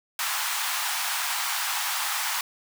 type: high-pass noise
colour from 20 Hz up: pink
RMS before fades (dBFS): -28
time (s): 0.19-2.41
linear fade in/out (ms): 2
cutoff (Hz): 800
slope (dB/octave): 48
effects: none